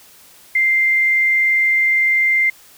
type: tone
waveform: sine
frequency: 2093 Hz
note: C7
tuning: in tune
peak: -12 dBFS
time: 0.55-2.5 s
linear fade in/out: 5 ms
effects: white hiss -46 dBFS RMS until 2.77 s